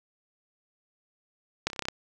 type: clicks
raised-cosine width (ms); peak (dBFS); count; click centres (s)
0.2; -8 / -21 / -19 / -28 / -9 / -18 / -15 / -10; 8; 1.67 / 1.701 / 1.732 / 1.762 / 1.793 / 1.823 / 1.854 / 1.885
effects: none